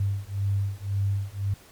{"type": "beating tone pair", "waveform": "sine", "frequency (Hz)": [98.3, 100.2], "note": ["G2", "G2"], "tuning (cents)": [5, 38], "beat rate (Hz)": 1.9, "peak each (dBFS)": -27, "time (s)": [0, 1.54], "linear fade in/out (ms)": 5, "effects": ["pink hiss -52 dBFS RMS until 1.71 s", "MP3 96 kbps"]}